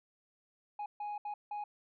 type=tone bursts at uneven times; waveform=sine; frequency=830.6 Hz; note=G#5; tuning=in tune; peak=-34 dBFS; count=4; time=0.79-0.86 / 1-1.18 / 1.25-1.34 / 1.51-1.64 s; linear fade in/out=5 ms; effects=tanh soft clip ceiling -36 dBFS